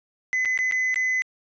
triangle tone with dropouts, 2025 Hz, B6, 43 cents sharp, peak -19 dBFS, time 0.33-1.22 s, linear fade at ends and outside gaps 0 ms, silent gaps 0.45-0.456 / 0.576-0.589 / 0.712-0.722 / 0.943-0.959 s, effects resampled to 16000 Hz

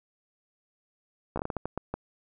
slowing click train, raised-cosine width 1 ms, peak -17 dBFS, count 10, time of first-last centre 1.36-1.94 s, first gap 14 ms, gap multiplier 1.36, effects none

